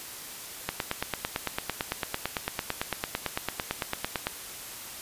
click train, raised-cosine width 0.3 ms, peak -11 dBFS, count 33, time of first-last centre 0.69-4.269 s, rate 8.94 Hz, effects white hiss -41 dBFS RMS until 5.01 s + resampled to 32000 Hz

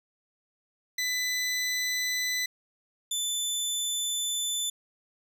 20% pulse tone pair in turn, 2000 / 3516 Hz, B6 / A7, +21 / -2 cents, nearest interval minor seventh, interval 977 cents, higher second, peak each -22 dBFS, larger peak neither, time 0.98-2.46 / 3.11-4.7 s, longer second, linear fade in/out 5 ms, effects none

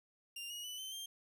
sawtooth tone with pitch steps, 2794 / 2886 / 2981 / 3079 / 3180 Hz, F7 / F#7 / F#7 / G7 / G7, 0 / -44 / +12 / -32 / +24 cents, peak -40 dBFS, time 0.36-1.06 s, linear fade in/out 5 ms, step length 140 ms, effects none

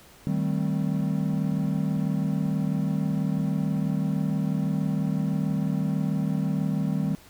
triangle chord, A half-diminished seventh, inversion second, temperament equal with one note detuned, 155.56 / 193.86 / 220 / 261.6 Hz, Eb3 / G3 / A3 / C4, 0 / -19 / 0 / 0 cents, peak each -25 / -25 / -31 / -30 dBFS, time 0.27-7.15 s, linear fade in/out 0 ms, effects pink hiss -52 dBFS RMS until 7.29 s

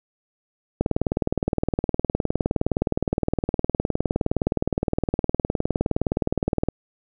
click train, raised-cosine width 2 ms, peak -7 dBFS, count 115, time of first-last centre 0.81-6.686 s, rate 19.4 Hz, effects none

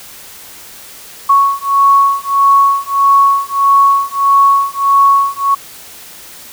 sine beating tone pair, 1108.7 / 1110.3 Hz, C#6 / C#6, 0 / +2 cents, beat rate 1.6 Hz, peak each -10 dBFS, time 1.29-5.55 s, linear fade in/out 10 ms, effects white hiss -34 dBFS RMS until 6.52 s

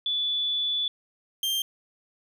sine / 40% pulse tone pair in turn, 3460 / 3170 Hz, A7 / G7, -30 / +19 cents, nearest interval major second, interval 151 cents, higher first, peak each -24 dBFS, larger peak neither, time 0.06-0.88 / 1.43-1.62 s, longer first, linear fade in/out 2 ms, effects none

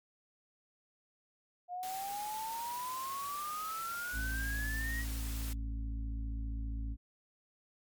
sine exponential sweep, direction up, 707 to 1924 Hz, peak -37 dBFS, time 1.68-5.05 s, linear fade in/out 50 ms
white noise, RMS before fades -46 dBFS, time 1.83-5.53 s, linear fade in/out 0 ms
harmonic tone, 55 Hz, A1, in tune, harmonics 1 / 2 / 4 / 5, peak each -35 / -47 / -52 / -49 dBFS, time 4.12-6.97 s, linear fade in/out 50 ms
effects MP3 96 kbps

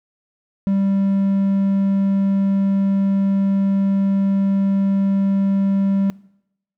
triangle tone, 196 Hz, G3, in tune, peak -13 dBFS, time 0.67-6.1 s, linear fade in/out 0 ms, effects noise-tail reverb RT60 0.8 s tail -23 dB re dry

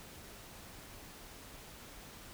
silence, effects pink hiss -52 dBFS RMS until 2.33 s

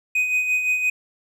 triangle tone with tremolo, 2500 Hz, D#7, 8 cents sharp, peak -15 dBFS, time 0.15-0.9 s, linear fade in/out 5 ms, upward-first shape sine, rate 5.8 Hz, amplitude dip 50%, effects none

